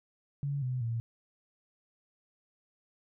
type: tone with pitch steps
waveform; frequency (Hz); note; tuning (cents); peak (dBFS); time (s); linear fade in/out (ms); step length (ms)
sine; 141.5 / 126.9 / 115.6; C#3 / B2 / A#2; +36 / +47 / -14; -30; 0.43-1; 0; 190
effects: none